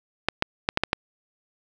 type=clicks; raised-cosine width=0.3 ms; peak=-4 dBFS; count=6; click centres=0.286 / 0.424 / 0.689 / 0.774 / 0.836 / 0.931 s; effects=none